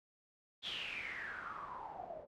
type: noise with low-pass filter sweep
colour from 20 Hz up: white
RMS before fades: -45 dBFS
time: 0.62-2.27 s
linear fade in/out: 50 ms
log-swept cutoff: 3500 to 560 Hz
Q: 9
effects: none